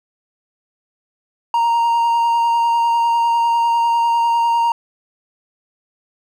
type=tone with vibrato; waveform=triangle; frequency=932.3 Hz; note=A#5; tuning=in tune; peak=-11 dBFS; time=1.54-4.72 s; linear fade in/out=2 ms; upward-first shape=sine; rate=10 Hz; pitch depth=12 cents each way; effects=none